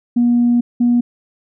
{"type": "tone pair in turn", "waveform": "sine", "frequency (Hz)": [240, 240.8], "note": ["B3", "B3"], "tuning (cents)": [-49, -44], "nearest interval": "unison", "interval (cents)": 5, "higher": "second", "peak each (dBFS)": -9, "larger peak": "neither", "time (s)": [[0.16, 0.61], [0.8, 1.01]], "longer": "first", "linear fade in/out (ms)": 10, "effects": ["tanh soft clip ceiling -6 dBFS"]}